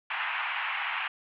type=band-pass noise; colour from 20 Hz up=white; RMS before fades=-32 dBFS; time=0.1-1.08 s; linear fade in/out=5 ms; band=790 to 2800 Hz; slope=48 dB/octave; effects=none